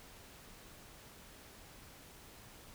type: silence
effects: pink hiss -56 dBFS RMS until 2.74 s